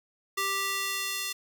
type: tone with high-pass filter sweep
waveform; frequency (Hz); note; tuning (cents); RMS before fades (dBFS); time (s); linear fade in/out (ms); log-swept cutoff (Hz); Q
square; 392; G4; 0; -31; 0.37-1.33; 10; 1100 to 3000; 0.82
effects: none